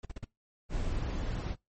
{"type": "noise bursts", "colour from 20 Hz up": "brown", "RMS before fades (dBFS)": -37, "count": 4, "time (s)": [0.03, 0.246], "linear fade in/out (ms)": 5, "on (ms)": 21, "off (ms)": 44}
{"type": "noise", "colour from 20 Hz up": "brown", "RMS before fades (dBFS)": -33, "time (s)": [0.69, 1.56], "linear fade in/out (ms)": 50}
{"effects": ["noise-tail reverb RT60 0.2 s tail -24 dB re dry", "MP3 32 kbps"]}